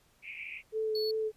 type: band-pass noise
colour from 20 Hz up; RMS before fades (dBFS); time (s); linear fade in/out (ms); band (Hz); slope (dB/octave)
pink; -43; 0.22-0.63; 50; 2200 to 2600; 96
type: tone with vibrato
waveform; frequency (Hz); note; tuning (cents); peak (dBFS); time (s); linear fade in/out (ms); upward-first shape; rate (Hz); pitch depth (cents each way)
sine; 434.7; A4; -21; -29; 0.72-1.32; 50; sine; 2.8; 19
type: tone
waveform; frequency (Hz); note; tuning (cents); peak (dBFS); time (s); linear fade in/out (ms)
triangle; 4416; C#8; -7; -34; 0.95-1.11; 2
effects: pink hiss -67 dBFS RMS until 1.36 s + resampled to 32000 Hz